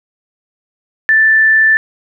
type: tone with frequency modulation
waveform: sine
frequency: 1764 Hz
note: A6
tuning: 4 cents sharp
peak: -6 dBFS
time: 1.09-1.77 s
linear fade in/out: 0 ms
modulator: 33.9 Hz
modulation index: 0.23
effects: none